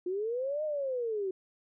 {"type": "linear two-way sweep", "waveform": "sine", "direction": "up then down", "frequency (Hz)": [349.2, 622.3, 367.4], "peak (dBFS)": -30, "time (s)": [0.06, 1.31], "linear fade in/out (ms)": 5, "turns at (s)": 0.64, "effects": []}